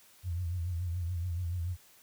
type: tone with vibrato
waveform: sine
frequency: 87.31 Hz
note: F2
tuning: in tune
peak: -31 dBFS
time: 0.23-1.77 s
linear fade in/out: 50 ms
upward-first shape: triangle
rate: 7 Hz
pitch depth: 110 cents each way
effects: white hiss -60 dBFS RMS until 2.02 s